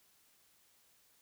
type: silence
effects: white hiss -69 dBFS RMS until 1.21 s